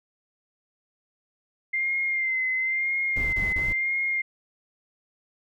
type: tone with vibrato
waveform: sine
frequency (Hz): 2093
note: C7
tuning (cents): 0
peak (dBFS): -23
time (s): 1.73-4.22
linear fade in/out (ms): 10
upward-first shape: sine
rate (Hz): 0.99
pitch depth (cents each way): 41
type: noise bursts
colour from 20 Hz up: brown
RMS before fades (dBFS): -32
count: 3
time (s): 3.16-3.728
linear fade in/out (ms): 5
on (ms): 170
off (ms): 29
effects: none